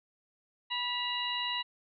harmonic tone with a mistuned harmonic, 980 Hz, B5, 14 cents flat, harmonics 1 / 2 / 3 / 4, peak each -37 / -39 / -35 / -36 dBFS, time 0.7-1.63 s, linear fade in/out 20 ms, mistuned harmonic 3, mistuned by -60 cents, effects none

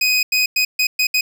25% pulse tone bursts at uneven times, 2504 Hz, D#7, 10 cents sharp, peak -10 dBFS, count 6, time 0.01-0.23 / 0.32-0.46 / 0.56-0.65 / 0.79-0.87 / 0.99-1.07 / 1.14-1.21 s, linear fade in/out 5 ms, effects none

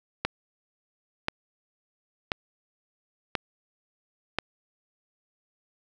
click train, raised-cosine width 0.3 ms, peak -9 dBFS, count 5, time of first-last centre 0.25-4.387 s, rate 0.967 Hz, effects none

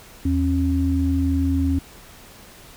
sine tone pair together, 80.87 / 272 Hz, E2 / C#4, -33 / -33 cents, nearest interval octave + major sixth, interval 2100 cents, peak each -20 dBFS, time 0.25-1.79 s, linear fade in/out 5 ms, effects pink hiss -45 dBFS RMS until 2.76 s

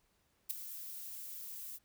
violet noise with ADSR envelope, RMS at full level -33 dBFS, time 0.49-1.79 s, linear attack 18 ms, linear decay 6 ms, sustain -13 dB, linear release 38 ms, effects pink hiss -75 dBFS RMS until 1.84 s

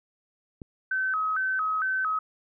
click, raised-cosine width 3 ms, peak -26 dBFS, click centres 0.618 s
sine tone with vibrato, 1396.9 Hz, F6, in tune, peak -24 dBFS, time 0.91-2.19 s, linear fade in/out 5 ms, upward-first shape square, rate 2.2 Hz, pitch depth 160 cents each way
effects none

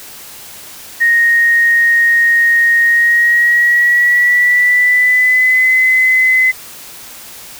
sine tone with pitch glide, 1864.7 to 2033 Hz, A#6 to B6, 0 to +50 cents, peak -7 dBFS, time 1-6.52 s, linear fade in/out 20 ms, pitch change +150 cents, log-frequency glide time 2.84-5.72 s, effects white hiss -33 dBFS RMS until 7.59 s

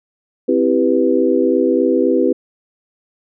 sine chord, C major seventh, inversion none, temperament equal with one note detuned, 261.6 / 329.6 / 393.1 / 493.9 Hz, C4 / E4 / G4 / B4, 0 / 0 / +5 / 0 cents, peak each -17 dBFS, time 0.48-2.33 s, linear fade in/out 10 ms, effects none

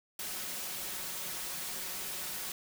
white noise with comb filter, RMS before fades -39 dBFS, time 0.19-2.52 s, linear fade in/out 2 ms, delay 5.4 ms, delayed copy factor +0.55, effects none

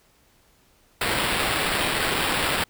violet noise with sample-and-hold, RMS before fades -24 dBFS, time 1.01-2.64 s, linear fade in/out 5 ms, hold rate 6300 Hz, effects pink hiss -60 dBFS RMS until 2.69 s

